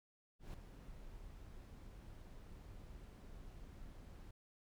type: noise with ADSR envelope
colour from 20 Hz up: brown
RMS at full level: -45 dBFS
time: 0.39-4.31 s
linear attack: 150 ms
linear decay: 3 ms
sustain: -9 dB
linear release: 4 ms
effects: none